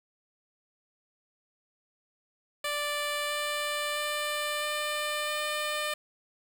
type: tone with pitch steps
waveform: 10% pulse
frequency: 587.3 / 590.7 / 594.1 / 597.6 / 601 Hz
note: D5 / D5 / D5 / D5 / D5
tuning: 0 / +10 / +20 / +30 / +40 cents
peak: -21 dBFS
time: 2.64-5.94 s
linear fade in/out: 5 ms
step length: 660 ms
effects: 8-bit